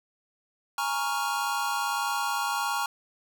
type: chord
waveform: square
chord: Bb minor seventh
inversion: third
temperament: equal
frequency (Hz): 830.6 / 932.3 / 1108.7 / 1396.9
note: Ab5 / Bb5 / Db6 / F6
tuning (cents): 0 / 0 / 0 / 0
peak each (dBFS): -33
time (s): 0.78-2.86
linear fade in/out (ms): 2
effects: none